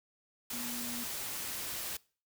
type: tone in noise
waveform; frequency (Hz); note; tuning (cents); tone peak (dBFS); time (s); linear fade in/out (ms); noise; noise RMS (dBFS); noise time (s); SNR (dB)
sine; 240; B3; -49; -42; 0.53-1.04; 5; white; -39; 0.5-1.97; -6
effects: noise-tail reverb RT60 0.4 s tail -23 dB re dry